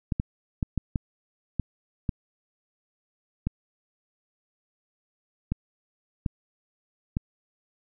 clicks, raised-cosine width 5 ms, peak -13 dBFS, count 11, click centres 0.122 / 0.199 / 0.628 / 0.777 / 0.958 / 1.597 / 2.092 / 3.47 / 5.52 / 6.262 / 7.169 s, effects none

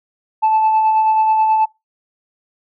sine tone with tremolo, 874 Hz, A5, 12 cents flat, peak -8 dBFS, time 0.42-1.66 s, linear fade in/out 20 ms, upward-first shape sine, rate 9.3 Hz, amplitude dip 35%, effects noise-tail reverb RT60 0.2 s tail -23 dB re dry + tanh soft clip ceiling -8 dBFS

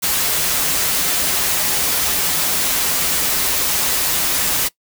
white noise with comb filter, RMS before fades -18 dBFS, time 0.02-4.69 s, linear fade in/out 20 ms, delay 8.9 ms, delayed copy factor -0.5, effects noise-tail reverb RT60 0.1 s tail -21 dB re dry

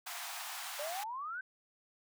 pink high-pass noise, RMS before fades -43 dBFS, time 0.06-1.04 s, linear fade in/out 10 ms, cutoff 680 Hz, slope 96 dB/octave
sine exponential sweep, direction up, 567 to 1566 Hz, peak -38 dBFS, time 0.79-1.41 s, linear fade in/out 5 ms
effects none

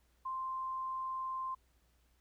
sine tone, 1046.5 Hz, C6, in tune, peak -36 dBFS, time 0.25-1.55 s, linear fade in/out 10 ms, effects added 60 Hz sine -70 dBFS peak until 2.2 s + pink hiss -75 dBFS RMS until 2.2 s

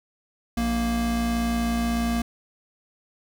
square tone pair together, 58.9 / 233.1 Hz, A#1 / A#3, +19 / 0 cents, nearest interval 2 octaves, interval 2381 cents, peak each -29 / -24 dBFS, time 0.57-2.22 s, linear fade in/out 5 ms, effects none

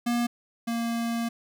square tone pair in turn, 238.4 / 232.4 Hz, A#3 / A#3, +39 / -5 cents, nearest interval unison, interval 44 cents, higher first, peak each -24 / -27 dBFS, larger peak first, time 0.06-0.27 / 0.67-1.29 s, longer second, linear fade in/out 10 ms, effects none

